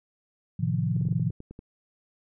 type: chord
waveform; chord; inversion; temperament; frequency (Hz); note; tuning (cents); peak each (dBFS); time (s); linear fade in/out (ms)
sine; F dominant seventh; first; equal; 110 / 130.81 / 155.56 / 174.61; A2 / C3 / Eb3 / F3; 0 / 0 / 0 / 0; -29; 0.59-1.31; 10
type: clicks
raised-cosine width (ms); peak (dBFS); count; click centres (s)
3; -29; 10; 0.965 / 1.013 / 1.053 / 1.087 / 1.126 / 1.197 / 1.303 / 1.404 / 1.51 / 1.591
effects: none